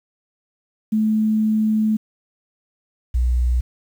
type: tone pair in turn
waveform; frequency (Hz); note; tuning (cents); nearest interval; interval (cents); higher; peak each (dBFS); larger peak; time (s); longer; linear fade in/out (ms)
sine; 216.7 / 61.29; A3 / B1; -26 / -13; octave + minor seventh; 2187; first; -15; neither; 0.92-1.97 / 3.14-3.61; first; 10
effects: 8-bit